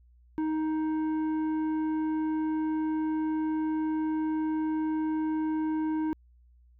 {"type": "tone with tanh clipping", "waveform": "triangle", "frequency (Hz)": 312.7, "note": "D#4", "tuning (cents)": 9, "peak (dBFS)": -28, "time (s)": [0.38, 6.13], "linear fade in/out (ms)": 0, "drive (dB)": 13, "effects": ["added 60 Hz sine -56 dBFS peak until 6.79 s"]}